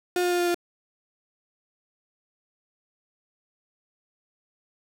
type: tone with pitch steps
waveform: 35% pulse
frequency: 357.5 / 355.2 / 353 / 350.8 / 348.5 Hz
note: F4 / F4 / F4 / F4 / F4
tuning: +41 / +29 / +19 / +8 / -4 cents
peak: -20 dBFS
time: 0.16-0.545 s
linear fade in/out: 2 ms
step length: 77 ms
effects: none